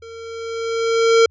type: tone with level ramp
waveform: square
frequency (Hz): 456.6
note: A#4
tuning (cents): -36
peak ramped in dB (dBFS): -36 to -9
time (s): 0.02-1.26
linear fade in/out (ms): 5
effects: added 84 Hz sine -51 dBFS peak until 1.3 s + resampled to 16000 Hz